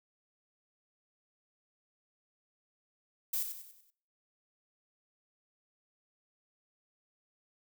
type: noise with echo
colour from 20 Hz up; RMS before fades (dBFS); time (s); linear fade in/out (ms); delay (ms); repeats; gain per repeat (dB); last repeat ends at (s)
violet; -33; 3.33-3.43; 5; 95; 5; -7; 3.905
effects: noise-tail reverb RT60 0.6 s tail -23 dB re dry